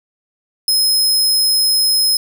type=tone; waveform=sawtooth; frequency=5130 Hz; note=E8; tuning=48 cents flat; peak=-9 dBFS; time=0.68-2.17 s; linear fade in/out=2 ms; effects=none